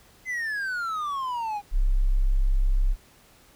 triangle exponential sweep, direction down, 2070 to 803 Hz, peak -25 dBFS, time 0.25-1.62 s, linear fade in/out 50 ms
sine tone, 33.18 Hz, C1, 25 cents sharp, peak -18 dBFS, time 1.71-2.96 s, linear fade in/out 50 ms
effects pink hiss -56 dBFS RMS until 3.55 s

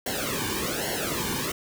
pink noise with flanger, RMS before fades -29 dBFS, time 0.06-1.52 s, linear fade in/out 5 ms, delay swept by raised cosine 0.81 to 1.54 ms, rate 1.2 Hz, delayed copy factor -1, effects none

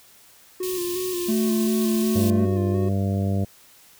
triangle tone with vibrato, 360 Hz, F#4, 47 cents flat, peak -23 dBFS, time 0.6-2.89 s, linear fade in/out 5 ms, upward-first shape square, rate 2.8 Hz, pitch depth 35 cents each way
white band-stop noise, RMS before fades -33 dBFS, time 0.63-2.3 s, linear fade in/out 0 ms, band 390 to 2400 Hz, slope 48 dB/octave
triangle tone, 219.9 Hz, A3, 1 cent flat, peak -18 dBFS, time 1.28-2.46 s, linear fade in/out 10 ms
harmonic tone, 98 Hz, G2, in tune, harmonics 1 / 2 / 3 / 4 / 5 / 6 / 7, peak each -22 / -25 / -34 / -36 / -36 / -36 / -37 dBFS, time 2.15-3.45 s, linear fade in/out 10 ms
effects white hiss -52 dBFS RMS until 3.99 s

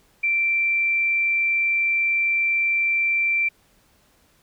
sine tone, 2349 Hz, D7, in tune, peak -18 dBFS, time 0.23-3.49 s, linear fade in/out 10 ms, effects pink hiss -60 dBFS RMS until 4.42 s

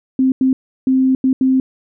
sine tone bursts at uneven times, 261.7 Hz, C4, in tune, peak -10 dBFS, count 5, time 0.19-0.32 / 0.41-0.53 / 0.87-1.15 / 1.24-1.33 / 1.41-1.6 s, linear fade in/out 2 ms, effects none

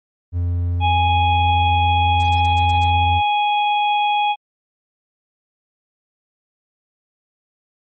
triangle tone, 87.31 Hz, F2, in tune, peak -15 dBFS, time 0.32-3.22 s, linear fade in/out 50 ms
harmonic tone, 830.6 Hz, G#5, in tune, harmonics 1 / 3 / 4, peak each -15 / -25 / -27 dBFS, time 0.8-4.36 s, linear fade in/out 50 ms
blue noise bursts, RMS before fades -33 dBFS, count 6, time 2.2-2.902 s, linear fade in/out 0 ms, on 87 ms, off 36 ms
effects MP3 32 kbps

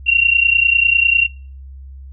sine tone pair together, 2734 / 2764 Hz, F7 / F7, -37 / -19 cents, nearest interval unison, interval 18 cents, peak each -13 dBFS, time 0.06-1.27 s, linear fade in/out 20 ms, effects noise-tail reverb RT60 0.4 s tail -23 dB re dry + added 67 Hz sine -32 dBFS peak until 2.12 s

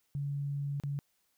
sine tone with dropouts, 141.9 Hz, C#3, 41 cents sharp, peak -32 dBFS, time 0.15-0.99 s, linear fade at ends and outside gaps 0 ms, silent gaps 0.8-0.836 s, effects white hiss -75 dBFS RMS until 1.37 s

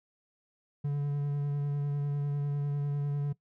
triangle tone with vibrato, 143.7 Hz, D3, 37 cents flat, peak -26 dBFS, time 0.84-3.33 s, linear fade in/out 10 ms, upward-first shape sine, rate 10 Hz, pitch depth 16 cents each way, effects noise-tail reverb RT60 0.1 s tail -19 dB re dry

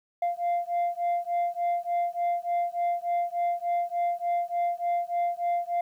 sine beating tone pair, 694 / 697.4 Hz, F5 / F5, -11 / -3 cents, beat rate 3.4 Hz, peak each -26 dBFS, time 0.22-5.81 s, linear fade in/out 5 ms, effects tanh soft clip ceiling -22 dBFS + 10-bit

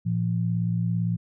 sine tone pair together, 114 / 171.8 Hz, A#2 / F3, -38 / -28 cents, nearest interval perfect fifth, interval 710 cents, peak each -25 dBFS, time 0.05-1.17 s, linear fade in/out 20 ms, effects none

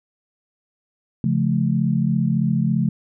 sine chord, Db augmented, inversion none, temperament just, 138.59 / 173.24 / 216.5 Hz, Db3 / F3 / A3, 0 / -14 / -28 cents, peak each -21 dBFS, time 1.24-2.89 s, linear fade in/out 2 ms, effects none

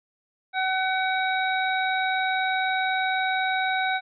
harmonic tone with a mistuned harmonic, 754 Hz, F#5, 32 cents sharp, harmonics 1 / 2 / 3 / 5, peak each -25 / -27 / -30 / -33 dBFS, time 0.53-4.01 s, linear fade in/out 50 ms, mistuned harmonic 5, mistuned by +21 cents, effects none

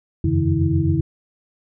sine tone cluster, 86 / 93.6 / 136 / 157.2 / 325.1 Hz, F2 / F#2 / C#3 / D#3 / E4, -26 / +20 / -33 / +18 / -24 cents, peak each -22 dBFS, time 0.24-1.01 s, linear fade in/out 5 ms, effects none

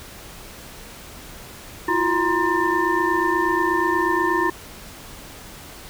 sine tone cluster, 332.3 / 360.6 / 948 / 1042 / 1789 Hz, E4 / F#4 / A#5 / C6 / A6, +14 / -45 / +29 / -7 / +28 cents, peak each -24 dBFS, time 1.88-4.5 s, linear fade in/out 5 ms, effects pink hiss -40 dBFS RMS until 5.89 s

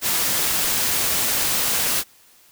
white noise, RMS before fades -21 dBFS, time 0.01-2.04 s, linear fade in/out 50 ms, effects white hiss -53 dBFS RMS until 2.51 s

